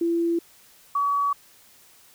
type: tone pair in turn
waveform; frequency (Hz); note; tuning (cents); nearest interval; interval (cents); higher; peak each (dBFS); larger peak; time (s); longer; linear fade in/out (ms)
sine; 337.5 / 1135.2; E4 / C#6; +41 / +41; octave + major sixth; 2100; second; -20; neither; 0.01-0.39 / 0.95-1.33; neither; 5
effects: white hiss -54 dBFS RMS until 2.14 s